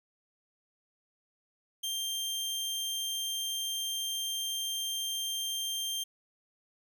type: tone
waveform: sawtooth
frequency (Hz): 3173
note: G7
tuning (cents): +20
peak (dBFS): -29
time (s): 1.83-6.04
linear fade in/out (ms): 10
effects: none